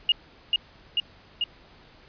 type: tone with echo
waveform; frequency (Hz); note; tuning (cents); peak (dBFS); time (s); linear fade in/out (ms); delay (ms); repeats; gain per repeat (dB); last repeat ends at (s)
sine; 2854; F7; +37; -16; 0.09-0.12; 2; 440; 3; -2; 1.44
effects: pink hiss -53 dBFS RMS until 2.08 s + resampled to 11025 Hz